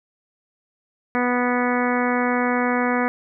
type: harmonic tone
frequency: 246.2 Hz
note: B3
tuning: 5 cents flat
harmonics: 1 / 2 / 3 / 4 / 5 / 6 / 7 / 8 / 9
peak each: -22 / -25 / -27 / -28 / -29 / -30 / -30 / -31 / -32 dBFS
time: 1.15-3.08 s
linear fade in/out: 0 ms
effects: none